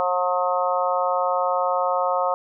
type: harmonic tone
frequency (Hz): 180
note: F#3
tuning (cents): -47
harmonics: 3 / 4 / 5 / 6 / 7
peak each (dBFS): -24 / -25 / -26 / -27 / -27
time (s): 0-2.34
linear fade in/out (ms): 0
effects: none